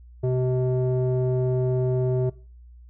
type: tone with low-pass filter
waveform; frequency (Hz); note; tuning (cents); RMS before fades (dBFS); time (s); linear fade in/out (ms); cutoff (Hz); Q
square; 127.4; C3; -46; -23; 0.23-2.3; 10; 500; 6.2
effects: noise-tail reverb RT60 0.4 s tail -21 dB re dry + added 60 Hz sine -44 dBFS peak until 2.89 s